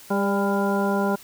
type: harmonic tone with a mistuned harmonic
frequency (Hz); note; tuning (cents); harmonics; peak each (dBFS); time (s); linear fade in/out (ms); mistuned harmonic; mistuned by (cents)
199.9; G3; +34; 1 / 2 / 3 / 4 / 5 / 7; -23 / -26 / -28 / -29 / -30 / -31; 0.1-1.16; 10; 3; -29
effects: white hiss -46 dBFS RMS until 1.23 s